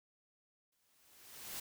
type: noise with exponential growth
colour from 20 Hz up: white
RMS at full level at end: -42 dBFS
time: 0.72-1.6 s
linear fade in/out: 5 ms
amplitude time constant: 190 ms
effects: none